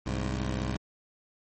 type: tone pair together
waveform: 15% pulse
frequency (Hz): 64.58 / 103.83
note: C2 / G#2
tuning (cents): -22 / 0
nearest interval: minor sixth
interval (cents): 822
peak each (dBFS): -24 / -28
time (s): 0.06-0.77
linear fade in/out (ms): 5
effects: MP3 32 kbps